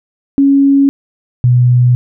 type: tone pair in turn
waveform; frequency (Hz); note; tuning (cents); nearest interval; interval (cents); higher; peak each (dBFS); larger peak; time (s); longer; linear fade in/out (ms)
sine; 277.2 / 123.48; C#4 / B2; 0 / 0; octave + major second; 1400; first; -5; neither; 0.38-0.89 / 1.44-1.95; neither; 0
effects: none